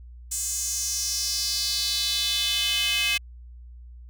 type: tone with high-pass filter sweep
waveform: square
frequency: 233.1 Hz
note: A#3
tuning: in tune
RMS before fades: -26 dBFS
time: 0.31-3.18 s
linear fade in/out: 10 ms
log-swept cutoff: 7500 to 2600 Hz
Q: 3.8
effects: added 60 Hz sine -41 dBFS peak until 4.09 s